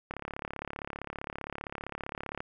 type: click train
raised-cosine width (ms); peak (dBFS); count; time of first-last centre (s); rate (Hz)
0.5; -21; 82; 0.11-2.405; 35.3
effects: none